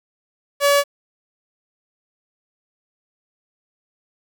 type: tone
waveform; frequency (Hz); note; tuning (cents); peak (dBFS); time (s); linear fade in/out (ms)
sawtooth; 569; C#5; +45; -9; 0.6-0.84; 50
effects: 8-bit